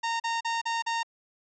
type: tone bursts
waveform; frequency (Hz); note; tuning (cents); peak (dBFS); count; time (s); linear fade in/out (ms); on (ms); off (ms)
sawtooth; 921; A#5; -21; -23; 5; 0.03-1.032; 10; 170; 38
effects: resampled to 16000 Hz